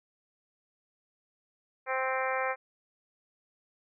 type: harmonic tone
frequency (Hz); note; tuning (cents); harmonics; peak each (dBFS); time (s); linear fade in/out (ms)
261.6; C4; 0; 2 / 3 / 4 / 5 / 6 / 7 / 8 / 9; -33 / -35 / -36 / -37 / -38 / -38 / -39 / -40; 1.86-2.56; 50
effects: none